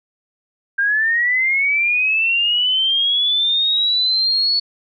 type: linear sweep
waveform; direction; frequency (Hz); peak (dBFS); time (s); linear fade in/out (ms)
sine; up; 1587 to 4435; -14; 0.78-4.6; 10
effects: none